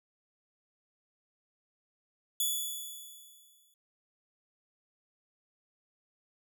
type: tone with exponential decay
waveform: 5% pulse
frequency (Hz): 3428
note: A7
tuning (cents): -46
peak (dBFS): -19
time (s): 2.4-3.74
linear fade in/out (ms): 2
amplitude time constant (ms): 290
effects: none